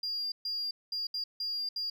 sine tone bursts at uneven times, 4801 Hz, D8, 37 cents sharp, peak -30 dBFS, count 6, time 0.03-0.32 / 0.45-0.71 / 0.92-1.07 / 1.14-1.24 / 1.4-1.69 / 1.76-1.9 s, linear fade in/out 5 ms, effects tanh soft clip ceiling -29 dBFS + 12-bit

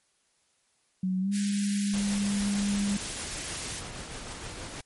sine tone with pitch glide, 186.1 to 201.8 Hz, F#3 to G#3, +10 to -49 cents, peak -25 dBFS, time 1.03-2.97 s, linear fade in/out 5 ms, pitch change +141 cents, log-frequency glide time 1.2-1.32 s
white high-pass noise, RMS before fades -36 dBFS, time 1.31-3.83 s, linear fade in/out 50 ms, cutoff 1500 Hz, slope 96 dB/octave
pink noise with tremolo, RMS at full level -38 dBFS, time 1.93-4.81 s, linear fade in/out 5 ms, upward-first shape triangle, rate 6.4 Hz, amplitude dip 35%
effects white hiss -70 dBFS RMS until 4.85 s + MP3 48 kbps

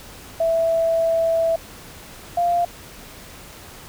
sine tone pair in turn, 659.3 / 695.7 Hz, E5 / F5, 0 / -7 cents, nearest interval minor second, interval 93 cents, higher second, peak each -16 dBFS, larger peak neither, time 0.4-1.56 / 2.37-2.65 s, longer first, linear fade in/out 5 ms, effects pink hiss -41 dBFS RMS until 3.88 s

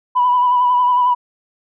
sine tone with vibrato, 987.8 Hz, B5, in tune, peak -10 dBFS, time 0.15-1.15 s, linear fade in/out 20 ms, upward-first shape sine, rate 11 Hz, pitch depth 30 cents each way, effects tanh soft clip ceiling -6 dBFS

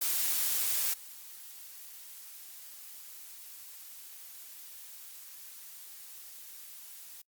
blue noise with level steps, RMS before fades -30 / -48 dBFS, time 0.01-7.22 s, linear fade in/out 10 ms, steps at 0.93 s, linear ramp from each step 10 ms, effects noise-tail reverb RT60 0.1 s tail -25 dB re dry + Opus 48 kbps

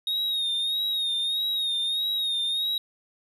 triangle tone with vibrato, 3730 Hz, A#7, in tune, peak -23 dBFS, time 0.07-2.78 s, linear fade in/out 2 ms, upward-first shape sine, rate 1.6 Hz, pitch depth 56 cents each way, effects none

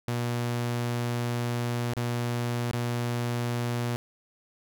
sawtooth tone with dropouts, 120 Hz, B2, 49 cents flat, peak -23 dBFS, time 0.08-3.96 s, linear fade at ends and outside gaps 0 ms, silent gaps 1.935-1.968 / 2.713-2.734 s, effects none

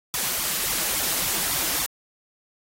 white noise with flanger, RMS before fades -25 dBFS, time 0.14-1.86 s, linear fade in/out 0 ms, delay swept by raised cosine 0.85 to 6.25 ms, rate 3.6 Hz, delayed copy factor +0.95, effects AAC 48 kbps

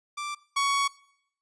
sawtooth tone pair in turn, 1174.7 / 1118.2 Hz, D6 / C#6, 0 / +15 cents, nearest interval minor second, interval 85 cents, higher first, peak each -28 / -19 dBFS, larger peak second, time 0.17-0.35 / 0.56-0.88 s, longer second, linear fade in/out 10 ms, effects noise-tail reverb RT60 0.7 s tail -21 dB re dry + resampled to 22050 Hz

